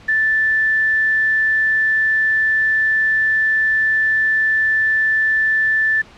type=tone with quantisation; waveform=sine; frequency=1760 Hz; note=A6; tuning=in tune; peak=-13 dBFS; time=0.08-6.02 s; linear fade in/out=10 ms; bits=6; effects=pink hiss -43 dBFS RMS until 6.17 s + low-pass 4000 Hz 12 dB/octave